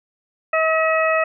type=harmonic tone; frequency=640 Hz; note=D#5; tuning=49 cents sharp; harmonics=1 / 2 / 3 / 4; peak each=-18 / -21 / -23 / -24 dBFS; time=0.53-1.24 s; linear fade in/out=5 ms; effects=none